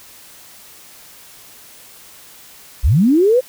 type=linear sweep; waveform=sine; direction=up; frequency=41.71 to 527 Hz; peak=-9 dBFS; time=2.83-3.41 s; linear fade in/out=20 ms; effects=white hiss -42 dBFS RMS until 3.48 s